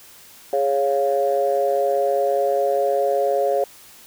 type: chord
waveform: sine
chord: Db major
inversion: second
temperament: equal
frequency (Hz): 415.3 / 554.4 / 698.5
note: Ab4 / Db5 / F5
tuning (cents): 0 / 0 / 0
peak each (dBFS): -22 / -19 / -22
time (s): 0.53-3.64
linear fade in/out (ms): 2
effects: tanh soft clip ceiling -8 dBFS + white hiss -46 dBFS RMS until 4.06 s